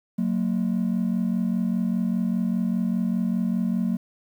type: ring-modulated tone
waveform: triangle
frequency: 207.5 Hz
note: G#3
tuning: 1 cent flat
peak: -15 dBFS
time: 0.18-3.97 s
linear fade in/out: 10 ms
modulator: 22.5 Hz
effects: tanh soft clip ceiling -16 dBFS + 9-bit